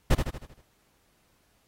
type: noise with echo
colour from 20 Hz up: brown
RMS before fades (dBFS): -17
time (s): 0.1-0.15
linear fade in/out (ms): 10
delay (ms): 78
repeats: 6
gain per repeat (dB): -6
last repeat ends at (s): 0.618
effects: pink hiss -68 dBFS RMS until 1.67 s + AAC 48 kbps